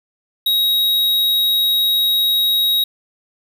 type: tone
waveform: square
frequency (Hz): 3803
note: A#7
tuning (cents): +34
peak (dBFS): -14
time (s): 0.46-2.84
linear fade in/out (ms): 5
effects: none